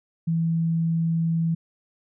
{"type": "tone", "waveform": "sine", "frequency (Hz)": 164.81, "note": "E3", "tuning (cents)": 0, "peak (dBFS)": -20, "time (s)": [0.27, 1.55], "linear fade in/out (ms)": 10, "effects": []}